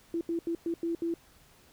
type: tone bursts at uneven times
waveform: sine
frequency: 335.6 Hz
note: E4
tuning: 31 cents sharp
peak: -28 dBFS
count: 6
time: 0.14-0.21 / 0.29-0.39 / 0.47-0.55 / 0.66-0.74 / 0.83-0.95 / 1.02-1.14 s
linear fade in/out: 2 ms
effects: pink hiss -60 dBFS RMS until 1.72 s